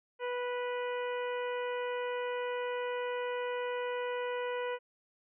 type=harmonic tone; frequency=491.7 Hz; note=B4; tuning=8 cents flat; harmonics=1 / 2 / 3 / 4 / 5 / 6; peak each=-34 / -40 / -44 / -46 / -48 / -50 dBFS; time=0.19-4.79 s; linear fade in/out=50 ms; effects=none